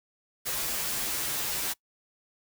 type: noise with comb filter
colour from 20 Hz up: white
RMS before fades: -31 dBFS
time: 0.45-1.74 s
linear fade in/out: 20 ms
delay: 11 ms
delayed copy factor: -0.95
effects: noise-tail reverb RT60 0.1 s tail -23 dB re dry